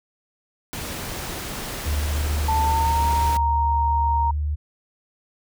pink noise, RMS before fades -31 dBFS, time 0.73-3.37 s, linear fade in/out 0 ms
sine tone, 74.3 Hz, D2, 21 cents sharp, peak -21 dBFS, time 1.85-4.56 s, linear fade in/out 20 ms
sine tone with pitch glide, 886 to 931.1 Hz, A5 to A#5, +12 to -2 cents, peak -19 dBFS, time 2.48-4.31 s, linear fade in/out 5 ms, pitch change +86 cents, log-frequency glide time 2.59-3.04 s
effects none

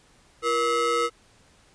square ring-modulated tone, 408.5 Hz, G#4, 29 cents flat, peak -19 dBFS, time 0.42-1.1 s, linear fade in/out 50 ms, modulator 883 Hz, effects pink hiss -58 dBFS RMS until 1.74 s + resampled to 22050 Hz

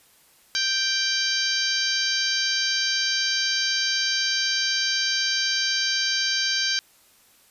harmonic tone, 784 Hz, G5, in tune, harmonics 2 / 3 / 4 / 5 / 6 / 7 / 8, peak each -28 / -33 / -29 / -30 / -26 / -31 / -32 dBFS, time 0.55-6.79 s, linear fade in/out 0 ms, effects white hiss -57 dBFS RMS until 7.5 s + resampled to 32000 Hz

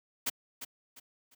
white noise with echo, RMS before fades -31 dBFS, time 0.26-0.3 s, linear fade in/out 10 ms, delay 350 ms, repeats 3, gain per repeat -10 dB, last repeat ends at 1.35 s, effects high-pass 150 Hz 12 dB/octave

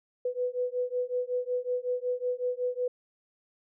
sine beating tone pair, 493.9 / 499.3 Hz, B4 / B4, 0 / +19 cents, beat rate 5.4 Hz, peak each -31 dBFS, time 0.25-2.88 s, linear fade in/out 5 ms, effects none

